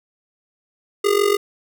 square tone with amplitude modulation, 407.9 Hz, G#4, 31 cents flat, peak -12 dBFS, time 1.04-1.37 s, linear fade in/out 10 ms, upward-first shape sine, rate 46.5 Hz, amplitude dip 80%, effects none

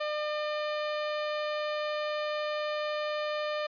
sawtooth tone, 602 Hz, D5, 43 cents sharp, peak -26 dBFS, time 0-3.67 s, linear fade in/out 10 ms, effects resampled to 11025 Hz

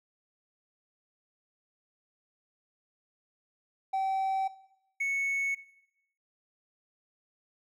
triangle tone pair in turn, 770 / 2210 Hz, G5 / C#7, -31 / -6 cents, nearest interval octave + tritone, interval 1825 cents, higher second, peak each -24 / -25 dBFS, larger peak first, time 3.93-4.48 / 5-5.55 s, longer neither, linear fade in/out 10 ms, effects noise-tail reverb RT60 0.8 s tail -18 dB re dry + tanh soft clip ceiling -21 dBFS

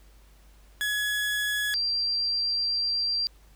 30% pulse / sine tone pair in turn, 1686 / 4723 Hz, G#6 / D8, +26 / +9 cents, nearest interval octave + tritone, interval 1783 cents, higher second, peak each -23 / -24 dBFS, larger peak first, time 0.81-1.74 / 1.74-3.27 s, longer second, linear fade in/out 0 ms, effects added 50 Hz sine -52 dBFS peak until 3.55 s + pink hiss -61 dBFS RMS until 3.55 s

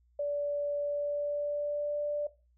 sine tone with pitch glide, 579 to 587.8 Hz, D5 to D5, -25 to +1 cents, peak -29 dBFS, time 0.19-2.27 s, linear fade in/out 5 ms, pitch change +26 cents, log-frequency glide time 0.78-2.01 s, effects noise-tail reverb RT60 0.3 s tail -17 dB re dry + added 60 Hz sine -64 dBFS peak until 2.57 s

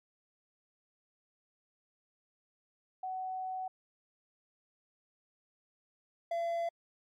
sine / triangle tone pair in turn, 749 / 677.8 Hz, F#5 / E5, +21 / +48 cents, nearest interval major second, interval 173 cents, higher first, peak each -35 / -29 dBFS, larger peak second, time 3.03-3.68 / 6.31-6.69 s, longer first, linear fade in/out 5 ms, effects MP3 64 kbps

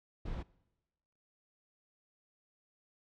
brown noise, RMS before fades -39 dBFS, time 0.25-0.43 s, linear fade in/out 10 ms, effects noise-tail reverb RT60 1.0 s tail -22 dB re dry + low-pass 4000 Hz 12 dB/octave

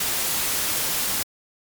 white noise, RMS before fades -24 dBFS, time 0-1.23 s, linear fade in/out 5 ms, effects MP3 96 kbps

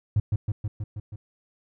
triangle tone with echo, 104.9 Hz, G#2, 18 cents sharp, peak -14 dBFS, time 0.16-0.2 s, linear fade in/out 5 ms, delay 160 ms, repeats 6, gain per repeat -3 dB, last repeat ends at 1.16 s, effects tanh soft clip ceiling -15 dBFS

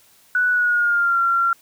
sine tone with pitch glide, 1480 to 1372.9 Hz, F#6 to F6, 0 to -30 cents, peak -15 dBFS, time 0.35-1.53 s, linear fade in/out 2 ms, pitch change -130 cents, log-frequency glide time 0.5-1.19 s, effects white hiss -54 dBFS RMS until 1.61 s

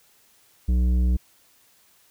sine tone with tanh clipping, 61.5 Hz, B1, 7 cents flat, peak -19 dBFS, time 0.68-1.17 s, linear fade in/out 10 ms, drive 10 dB, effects white hiss -59 dBFS RMS until 2.1 s

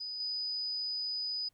sine tone with level steps, 4978 Hz, D#8, in tune, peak -37 / -33 dBFS, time 0-1.49 s, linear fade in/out 10 ms, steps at 0.2 s, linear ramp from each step 2 ms, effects pink hiss -75 dBFS RMS until 1.53 s

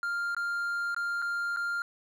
triangle tone with dropouts, 1398 Hz, F6, 1 cent sharp, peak -27 dBFS, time 0.03-1.82 s, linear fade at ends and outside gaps 1 ms, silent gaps 0.348-0.366 / 0.946-0.964 / 1.219-1.223 / 1.563-1.57 s, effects none

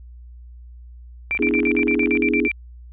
sine tone bursts, 2349 Hz, D7, in tune, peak -19 dBFS, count 11, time 1.31-2.515 s, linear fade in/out 0 ms, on 65 ms, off 49 ms
click train, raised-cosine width 0.5 ms, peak -22 dBFS, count 22, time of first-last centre 1.31-2.153 s, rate 24.9 Hz
sine chord, E dominant seventh, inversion second, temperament equal, 246.9 / 293.7 / 329.6 / 415.3 Hz, B3 / D4 / E4 / G#4, 0 / 0 / 0 / 0 cents, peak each -23 dBFS, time 1.39-2.48 s, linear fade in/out 10 ms
effects added 60 Hz sine -38 dBFS peak until 2.92 s + resampled to 8000 Hz

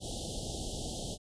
pink band-stop noise, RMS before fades -38 dBFS, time 0-1.18 s, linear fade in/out 50 ms, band 810 to 3000 Hz, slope 96 dB/octave, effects resampled to 22050 Hz

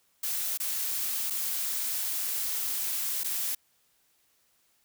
blue noise with dropouts, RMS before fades -31 dBFS, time 0.23-3.55 s, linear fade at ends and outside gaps 5 ms, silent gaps 0.575-0.6 / 1.301-1.305 / 3.235-3.243 s, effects white hiss -69 dBFS RMS until 4.84 s

